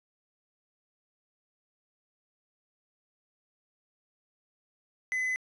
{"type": "tone", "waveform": "triangle", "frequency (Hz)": 2021, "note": "B6", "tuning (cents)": 39, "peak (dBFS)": -26, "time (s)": [5.12, 5.36], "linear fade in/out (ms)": 0, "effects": ["resampled to 24000 Hz", "10-bit"]}